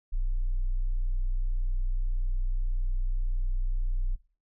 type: tone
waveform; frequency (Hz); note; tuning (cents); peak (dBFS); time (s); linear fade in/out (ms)
sine; 30.87; B0; 0; -23; 0.12-4.16; 20
effects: noise-tail reverb RT60 0.4 s tail -20 dB re dry + tanh soft clip ceiling -22 dBFS